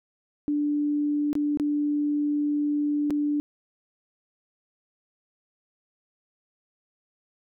sine tone with dropouts, 293.7 Hz, D4, in tune, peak -22 dBFS, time 0.48-3.4 s, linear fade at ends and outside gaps 0 ms, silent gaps 1.33-1.353 / 1.573-1.598 / 3.1-3.106 s, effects none

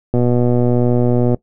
click train, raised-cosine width 2 ms, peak -3 dBFS, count 148, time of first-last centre 0.14-1.345 s, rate 122 Hz, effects noise-tail reverb RT60 0.1 s tail -19 dB re dry

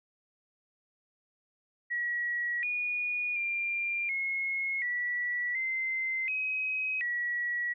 sine tone with pitch steps, 1919 / 2452 / 2387 / 2167 / 1948 / 2074 / 2534 / 1927 Hz, A#6 / D#7 / D7 / C#7 / B6 / C7 / D#7 / B6, +50 / -26 / +28 / -40 / -24 / -16 / +31 / -43 cents, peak -29 dBFS, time 1.9-7.74 s, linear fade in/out 20 ms, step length 730 ms, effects none

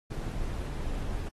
brown noise, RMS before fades -33 dBFS, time 0.1-1.29 s, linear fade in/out 10 ms, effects AAC 32 kbps

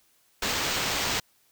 violet noise with sample-and-hold, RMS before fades -28 dBFS, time 0.42-1.2 s, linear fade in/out 5 ms, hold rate 11025 Hz, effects white hiss -65 dBFS RMS until 1.51 s

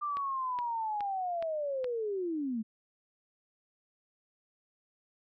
sine linear sweep, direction down, 1195 to 210 Hz, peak -31 dBFS, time 0.01-2.63 s, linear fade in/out 20 ms
click train, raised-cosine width 0.3 ms, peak -27 dBFS, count 5, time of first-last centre 0.17-1.844 s, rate 2.39 Hz
effects none

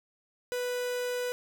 45% pulse tone, 493.9 Hz, B4, in tune, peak -30 dBFS, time 0.52-1.32 s, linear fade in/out 0 ms, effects none

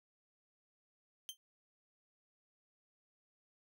sawtooth tone with exponential decay, 3134 Hz, G7, 1 cent flat, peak -35 dBFS, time 1.29-1.37 s, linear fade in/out 0 ms, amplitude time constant 17 ms, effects none

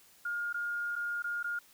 sine tone with dropouts, 1419 Hz, F6, 27 cents sharp, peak -32 dBFS, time 0.25-1.59 s, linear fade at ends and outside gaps 5 ms, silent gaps 0.528-0.542 / 0.956-0.961 / 1.223-1.241 / 1.429-1.442 s, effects white hiss -61 dBFS RMS until 1.73 s

